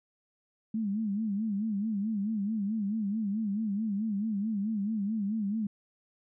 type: tone with vibrato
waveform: sine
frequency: 210 Hz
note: G#3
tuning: 19 cents sharp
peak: -28 dBFS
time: 0.74-5.67 s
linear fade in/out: 5 ms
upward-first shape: sine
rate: 4.6 Hz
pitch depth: 120 cents each way
effects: none